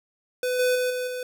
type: tone with level steps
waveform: square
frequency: 501 Hz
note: B4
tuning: 25 cents sharp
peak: -24 / -20 / -23 / -27 / -30 dBFS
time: 0.43-1.23 s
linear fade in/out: 2 ms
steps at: 0.59 / 0.75 / 0.9 / 1.07 s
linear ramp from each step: 5 ms
effects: none